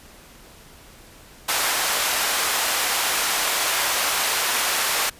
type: high-pass noise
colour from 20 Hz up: pink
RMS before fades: -22 dBFS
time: 1.48-5.1 s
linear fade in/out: 10 ms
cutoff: 820 Hz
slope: 12 dB/octave
effects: pink hiss -47 dBFS RMS until 5.19 s + resampled to 32000 Hz